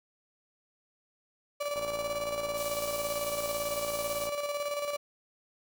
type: tone with tremolo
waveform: 35% pulse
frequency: 580 Hz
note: D5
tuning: 22 cents flat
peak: -28 dBFS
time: 1.6-4.97 s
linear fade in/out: 10 ms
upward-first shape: square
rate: 18 Hz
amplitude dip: 45%
type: click train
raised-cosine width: 1 ms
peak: -29 dBFS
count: 144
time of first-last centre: 1.76-4.291 s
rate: 56.5 Hz
type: band-pass noise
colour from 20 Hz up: white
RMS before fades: -41 dBFS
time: 2.56-4.28 s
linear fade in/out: 20 ms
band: 4200 to 16000 Hz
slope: 12 dB/octave
effects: none